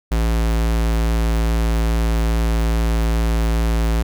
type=tone; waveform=square; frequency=56.1 Hz; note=A1; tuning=34 cents sharp; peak=-16 dBFS; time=0.11-4.03 s; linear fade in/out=10 ms; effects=none